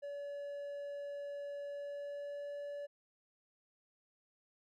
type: tone with pitch glide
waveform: triangle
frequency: 571 to 575 Hz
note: D5 to D5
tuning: -49 to -37 cents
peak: -39 dBFS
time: 0.02-2.87 s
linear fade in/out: 20 ms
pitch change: +12 cents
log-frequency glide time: 1.66-2.55 s
effects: none